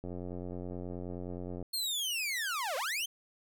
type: click train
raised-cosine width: 2 ms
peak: -28 dBFS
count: 143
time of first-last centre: 0.04-1.627 s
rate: 89.5 Hz
type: linear two-way sweep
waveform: sawtooth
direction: down then up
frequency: 4333 to 493.9 to 3192 Hz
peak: -29 dBFS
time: 1.73-3.06 s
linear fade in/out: 10 ms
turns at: 2.76 s
effects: none